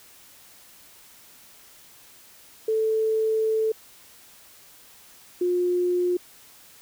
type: tone pair in turn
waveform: sine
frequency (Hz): 440 / 356.6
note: A4 / F4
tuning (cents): 0 / +36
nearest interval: major third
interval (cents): 364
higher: first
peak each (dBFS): -20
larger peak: neither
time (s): 2.68-3.72 / 5.41-6.17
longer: first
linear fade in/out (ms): 5
effects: white hiss -51 dBFS RMS until 6.81 s